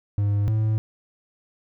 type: tone pair in turn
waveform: triangle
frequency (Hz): 102.1 / 108.94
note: G#2 / A2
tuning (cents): -29 / -17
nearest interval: minor second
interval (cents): 112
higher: second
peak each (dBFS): -17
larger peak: neither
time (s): 0.18-0.48 / 0.48-0.78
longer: neither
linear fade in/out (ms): 0
effects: none